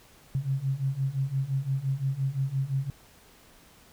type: beating tone pair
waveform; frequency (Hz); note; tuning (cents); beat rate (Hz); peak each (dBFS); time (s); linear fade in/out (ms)
sine; 132.2 / 138; C3 / C#3; +18 / -7; 5.8; -30 / -28; 0.35-2.9; 0
effects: pink hiss -56 dBFS RMS until 3.92 s